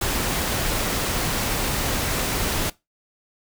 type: noise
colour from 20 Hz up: pink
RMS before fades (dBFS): -24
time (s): 0.01-2.7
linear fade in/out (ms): 5
effects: noise-tail reverb RT60 0.2 s tail -20 dB re dry